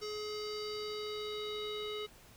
square tone with low-pass filter sweep, 423 Hz, G#4, 32 cents sharp, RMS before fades -40 dBFS, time 0.01-2.07 s, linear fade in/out 20 ms, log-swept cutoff 5300 to 3500 Hz, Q 5.9, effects pink hiss -59 dBFS RMS until 2.36 s

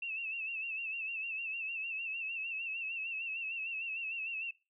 sine tone with vibrato, 2666 Hz, E7, 19 cents sharp, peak -36 dBFS, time 0.02-4.51 s, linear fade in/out 5 ms, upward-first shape sine, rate 6.6 Hz, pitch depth 70 cents each way, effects noise-tail reverb RT60 0.3 s tail -22 dB re dry

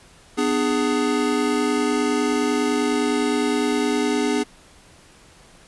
square chord, G# diminished, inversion first, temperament just, 249.2 / 299 / 415.3 Hz, B3 / D4 / G#4, +16 / +31 / 0 cents, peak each -24 dBFS, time 0.37-4.44 s, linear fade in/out 20 ms, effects pink hiss -50 dBFS RMS until 5.67 s + resampled to 24000 Hz

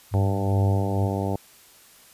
sine tone, 100 Hz, G2, 35 cents sharp, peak -21 dBFS, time 0.11-1.09 s, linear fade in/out 50 ms
harmonic tone, 98 Hz, G2, in tune, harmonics 1 / 2 / 3 / 4 / 5 / 6 / 7 / 8 / 9, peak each -27 / -30 / -32 / -33 / -34 / -35 / -35 / -36 / -37 dBFS, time 0.14-1.36 s, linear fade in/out 0 ms
effects white hiss -52 dBFS RMS until 2.13 s + resampled to 32000 Hz

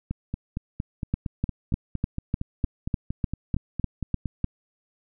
two click trains, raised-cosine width 5 ms, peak -16 / -11 dBFS, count 19 / 12, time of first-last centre 0.11-4.257 / 1.14-4.443 s, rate 4.34 / 3.33 Hz, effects none

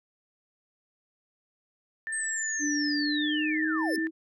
sine tone, 1781 Hz, A6, 21 cents sharp, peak -31 dBFS, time 2.07-4.07 s, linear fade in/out 0 ms
sine linear sweep, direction down, 8480 to 210.8 Hz, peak -31 dBFS, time 2.12-3.99 s, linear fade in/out 10 ms
sine tone with pitch glide, 293.7 to 322.1 Hz, D4 to E4, 0 to -40 cents, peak -27 dBFS, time 2.59-4.11 s, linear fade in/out 50 ms, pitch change +160 cents, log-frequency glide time 3.04-3.91 s
sawtooth tone with exponential growth, 5274 Hz, E8, in tune, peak -30 dBFS, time 3.77-3.96 s, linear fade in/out 1 ms, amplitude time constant 41 ms
effects none

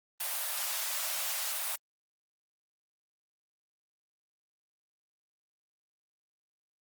white high-pass noise, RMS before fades -34 dBFS, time 0.2-1.76 s, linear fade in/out 5 ms, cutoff 550 Hz, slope 96 dB/octave, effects Opus 32 kbps

